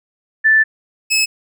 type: tone pair in turn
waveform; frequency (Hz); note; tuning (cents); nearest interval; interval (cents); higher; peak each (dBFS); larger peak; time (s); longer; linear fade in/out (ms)
sine / 20% pulse; 1760 / 2590; A6 / E7; 0 / -31; perfect fifth; 669; second; -8; neither; 0.44-0.64 / 1.1-1.26; first; 20
effects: none